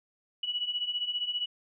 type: beating tone pair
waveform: sine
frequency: 2927 / 2942 Hz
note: F#7 / F#7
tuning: -19 / -11 cents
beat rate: 15 Hz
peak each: -35 / -31 dBFS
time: 0.43-1.46 s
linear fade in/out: 5 ms
effects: none